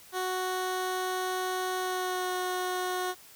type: tone with pitch glide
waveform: 15% pulse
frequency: 370 to 365.5 Hz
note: F#4 to F#4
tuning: 0 to -21 cents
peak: -23 dBFS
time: 0.12-3.15 s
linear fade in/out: 50 ms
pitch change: -21 cents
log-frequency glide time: 1.77-2.32 s
effects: white hiss -53 dBFS RMS until 3.35 s